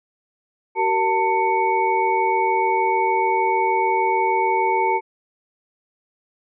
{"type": "tone cluster", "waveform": "sine", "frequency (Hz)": [381.9, 468.5, 895, 2230], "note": ["G4", "A#4", "A5", "C#7"], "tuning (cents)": [-45, 9, 29, 10], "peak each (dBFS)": [-23, -27, -18, -27], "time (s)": [0.75, 5.01], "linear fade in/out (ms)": 50, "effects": []}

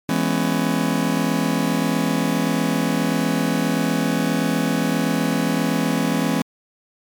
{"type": "chord", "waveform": "40% pulse", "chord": "C# minor seventh", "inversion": "first", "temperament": "just", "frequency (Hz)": [166.31, 207.9, 249.5, 277.2], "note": ["E3", "G#3", "B3", "C#4"], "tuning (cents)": [16, 2, 18, 0], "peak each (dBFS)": -23, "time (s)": [0.09, 6.42], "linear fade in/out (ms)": 2, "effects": ["MP3 96 kbps"]}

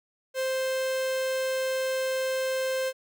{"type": "tone", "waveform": "45% pulse", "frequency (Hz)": 523.3, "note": "C5", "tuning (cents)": 0, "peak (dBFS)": -26, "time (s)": [0.34, 2.93], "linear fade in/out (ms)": 50, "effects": []}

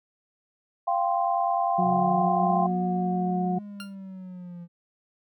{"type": "chord", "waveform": "sine", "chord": "F suspended second", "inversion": "none", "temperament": "equal with one note detuned", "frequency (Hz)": [694, 784, 1046.5], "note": ["F5", "G5", "C6"], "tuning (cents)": [-11, 0, 0], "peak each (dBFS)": [-25, -26, -29], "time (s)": [0.87, 2.67], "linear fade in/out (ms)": 10}
{"type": "harmonic tone", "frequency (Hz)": 181.3, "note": "F#3", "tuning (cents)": -35, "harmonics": [1, 2, 4], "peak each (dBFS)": [-25, -33, -29], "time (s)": [1.78, 3.59], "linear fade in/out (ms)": 10}
{"type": "exponential two-way sweep", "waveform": "triangle", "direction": "up then down", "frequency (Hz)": [123.47, 242.1, 170.9], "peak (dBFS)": -35, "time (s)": [1.82, 4.68], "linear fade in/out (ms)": 50, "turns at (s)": 2.75}
{"type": "tone with exponential decay", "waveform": "20% pulse", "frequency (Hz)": 1396.9, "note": "F6", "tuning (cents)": 0, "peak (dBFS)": -29, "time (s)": [3.8, 3.95], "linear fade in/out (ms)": 1, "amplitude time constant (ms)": 32}
{"effects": []}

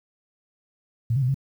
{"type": "tone with pitch steps", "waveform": "sine", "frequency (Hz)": [115.8, 138.3, 125.1, 136.1], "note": ["A#2", "C#3", "B2", "C#3"], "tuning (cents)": [-11, -4, 23, -31], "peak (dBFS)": -19, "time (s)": [1.1, 1.344], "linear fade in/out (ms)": 5, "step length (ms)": 61, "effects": ["9-bit"]}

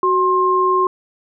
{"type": "tone pair together", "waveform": "sine", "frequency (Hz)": [371.7, 1062], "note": ["F#4", "C6"], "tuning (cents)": [8, 25], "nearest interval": "octave + tritone", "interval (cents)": 1817, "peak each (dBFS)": [-17, -14], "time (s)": [0.03, 0.87], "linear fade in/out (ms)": 2, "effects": []}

